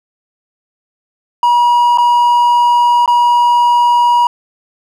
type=tone with dropouts; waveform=triangle; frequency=961 Hz; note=B5; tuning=48 cents flat; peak=-5 dBFS; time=1.43-4.27 s; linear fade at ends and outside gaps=2 ms; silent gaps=1.975-1.983 / 3.06-3.077 s; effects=none